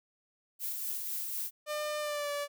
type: noise with tremolo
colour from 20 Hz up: violet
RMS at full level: -35 dBFS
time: 0.59-1.51 s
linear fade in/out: 50 ms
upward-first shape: triangle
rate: 4 Hz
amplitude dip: 35%
type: tone with pitch glide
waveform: sawtooth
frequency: 601 to 577.2 Hz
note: D5 to D5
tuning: +40 to -30 cents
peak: -29 dBFS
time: 1.66-2.48 s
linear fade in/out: 50 ms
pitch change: -70 cents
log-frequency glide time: 1.99-2.31 s
effects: none